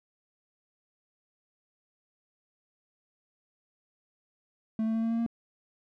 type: tone with pitch steps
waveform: triangle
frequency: 220.8 / 223 / 225.2 / 227.4 / 229.6 / 231.9 Hz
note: A3 / A3 / A3 / A#3 / A#3 / A#3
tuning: +6 / +23 / +40 / -43 / -26 / -9 cents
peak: -24 dBFS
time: 4.79-5.264 s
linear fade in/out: 2 ms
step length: 79 ms
effects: none